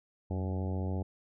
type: harmonic tone with a mistuned harmonic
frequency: 94.4 Hz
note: F#2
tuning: 35 cents sharp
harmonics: 1 / 2 / 3 / 4 / 5 / 6 / 7 / 8 / 9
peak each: -32 / -38 / -42 / -44 / -46 / -48 / -49 / -50 / -51 dBFS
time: 0.3-1.03 s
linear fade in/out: 10 ms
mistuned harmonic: 1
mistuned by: -120 cents
effects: none